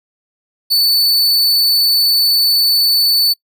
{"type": "tone", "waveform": "45% pulse", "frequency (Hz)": 4488, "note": "C#8", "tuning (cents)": 21, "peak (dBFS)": -9, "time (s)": [0.7, 3.34], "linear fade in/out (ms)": 20, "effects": ["noise-tail reverb RT60 0.1 s tail -26 dB re dry"]}